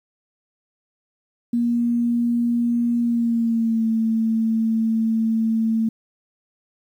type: tone with pitch glide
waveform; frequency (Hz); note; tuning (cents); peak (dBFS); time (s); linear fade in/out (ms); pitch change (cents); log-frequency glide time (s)
sine; 237.1 to 223.9; A#3 to A3; +30 to +30; -17; 1.53-5.89; 5; -100; 3-3.87
effects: 9-bit